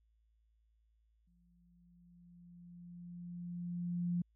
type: tone with exponential growth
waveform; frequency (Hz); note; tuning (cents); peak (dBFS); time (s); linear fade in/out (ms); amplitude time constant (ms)
sine; 174.61; F3; 0; -31; 1.27-4.22; 5; 640
effects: added 55 Hz sine -70 dBFS peak until 4.35 s